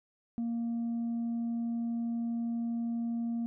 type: tone with tanh clipping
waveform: sine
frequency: 233.1 Hz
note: A#3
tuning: in tune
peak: -31 dBFS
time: 0.38-3.46 s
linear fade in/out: 0 ms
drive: 1 dB
effects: none